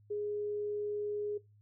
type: tone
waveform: sine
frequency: 415.3 Hz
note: G#4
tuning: in tune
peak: -33 dBFS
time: 0.1-1.38 s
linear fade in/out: 10 ms
effects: noise-tail reverb RT60 0.2 s tail -19 dB re dry + added 104 Hz sine -60 dBFS peak until 1.61 s